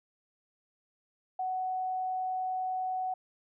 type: tone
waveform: sine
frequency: 745 Hz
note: F#5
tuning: 12 cents sharp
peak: -30 dBFS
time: 1.39-3.14 s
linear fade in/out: 5 ms
effects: none